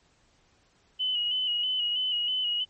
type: tone with vibrato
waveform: sine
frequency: 2960 Hz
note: F#7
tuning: in tune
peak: -25 dBFS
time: 0.99-2.65 s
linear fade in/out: 20 ms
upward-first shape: square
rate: 3.1 Hz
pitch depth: 37 cents each way
effects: pink hiss -65 dBFS RMS until 2.69 s + MP3 32 kbps